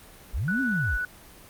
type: linear two-way sweep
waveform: sine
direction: up then down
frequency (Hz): 32.89 to 277.2 to 32.89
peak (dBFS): -25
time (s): 0.33-0.98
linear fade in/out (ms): 20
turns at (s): 0.61
type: tone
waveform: sine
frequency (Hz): 1480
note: F#6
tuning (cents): 0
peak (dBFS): -26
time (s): 0.48-1.05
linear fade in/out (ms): 2
effects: pink hiss -49 dBFS RMS until 1.49 s + Opus 32 kbps